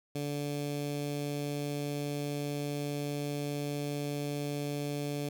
15% pulse tone with notch filter, 144.9 Hz, D3, 23 cents flat, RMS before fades -35 dBFS, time 0.15-5.29 s, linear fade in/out 5 ms, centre 1400 Hz, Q 1.1, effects none

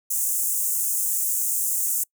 pink high-pass noise, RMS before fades -24 dBFS, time 0.1-2.04 s, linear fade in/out 10 ms, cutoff 6900 Hz, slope 48 dB/octave, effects noise-tail reverb RT60 0.1 s tail -26 dB re dry

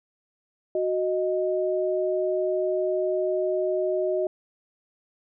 sine tone pair together, 370 / 622.3 Hz, F#4 / D#5, 0 / 0 cents, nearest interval major sixth, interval 900 cents, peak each -25 dBFS, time 0.75-4.27 s, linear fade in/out 2 ms, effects none

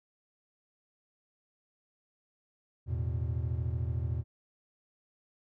triangle chord, E suspended fourth, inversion none, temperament equal, 82.41 / 110 / 123.47 Hz, E2 / A2 / B2, 0 / 0 / 0 cents, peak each -31 / -34 / -33 dBFS, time 2.86-4.24 s, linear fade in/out 50 ms, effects none

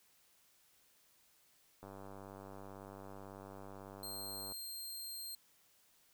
click train, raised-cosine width 1 ms, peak -37 dBFS, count 265, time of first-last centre 1.83-4.521 s, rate 98.1 Hz
15% pulse tone, 4186 Hz, C8, in tune, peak -37 dBFS, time 4.03-5.35 s, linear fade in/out 2 ms
effects white hiss -70 dBFS RMS until 6.13 s

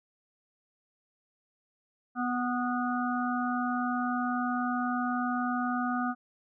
harmonic tone with a mistuned harmonic, 246.9 Hz, B3, in tune, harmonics 1 / 3 / 5 / 6, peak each -30 / -34 / -34 / -37 dBFS, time 2.15-6.15 s, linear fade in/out 50 ms, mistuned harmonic 6, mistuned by -23 cents, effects none

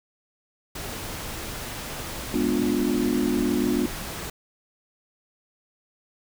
pink noise, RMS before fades -34 dBFS, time 0.75-4.3 s, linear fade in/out 5 ms
sine chord, G# diminished seventh, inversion none, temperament equal with one note detuned, 207.7 / 246.9 / 293.7 / 354.5 Hz, G#3 / B3 / D4 / F4, 0 / 0 / 0 / +26 cents, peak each -28 / -25 / -26 / -27 dBFS, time 2.34-3.86 s, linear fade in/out 2 ms
effects none

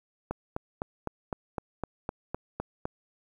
click train, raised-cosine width 1 ms, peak -17 dBFS, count 11, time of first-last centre 0.31-2.855 s, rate 3.93 Hz, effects 9-bit

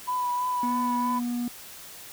sine tone with vibrato, 990 Hz, B5, 4 cents sharp, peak -24 dBFS, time 0.07-1.2 s, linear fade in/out 20 ms, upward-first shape triangle, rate 3.1 Hz, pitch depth 24 cents each way
triangle tone with pitch glide, 243.2 to 241.5 Hz, B3 to B3, -26 to -39 cents, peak -24 dBFS, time 0.63-1.48 s, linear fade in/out 2 ms, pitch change -13 cents, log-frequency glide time 0.9-1.18 s
effects tanh soft clip ceiling -18 dBFS + white hiss -44 dBFS RMS until 2.12 s

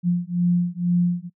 sine beating tone pair, 174.61 / 176.71 Hz, F3 / F3, 0 / +21 cents, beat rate 2.1 Hz, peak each -21 dBFS, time 0.03-1.3 s, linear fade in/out 50 ms, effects noise-tail reverb RT60 0.1 s tail -26 dB re dry

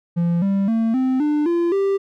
triangle tone with pitch steps, 171.2 / 196.66 / 225.9 / 259.5 / 298.1 / 342.4 / 393.3 Hz, F3 / G3 / A3 / C4 / D4 / F4 / G4, -34 / +6 / +46 / -14 / +26 / -34 / +6 cents, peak -14 dBFS, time 0.16-1.98 s, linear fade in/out 20 ms, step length 260 ms, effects none

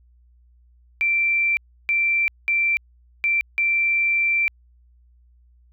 sine tone bursts at uneven times, 2349 Hz, D7, in tune, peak -17 dBFS, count 5, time 1.01-1.57 / 1.89-2.28 / 2.48-2.77 / 3.24-3.41 / 3.58-4.48 s, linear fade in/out 0 ms, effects added 60 Hz sine -52 dBFS peak until 5.72 s

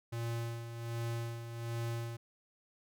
square tone with tremolo, 116.54 Hz, A#2, in tune, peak -35 dBFS, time 0.12-2.17 s, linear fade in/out 10 ms, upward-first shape sine, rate 1.3 Hz, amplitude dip 60%, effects none

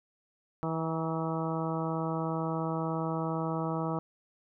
harmonic tone with a mistuned harmonic, 162.1 Hz, E3, 29 cents flat, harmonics 1 / 2 / 3 / 4 / 5 / 6 / 7 / 8, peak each -33 / -36 / -38 / -39 / -40 / -41 / -41 / -42 dBFS, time 0.63-3.99 s, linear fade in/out 0 ms, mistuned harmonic 6, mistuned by -31 cents, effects none

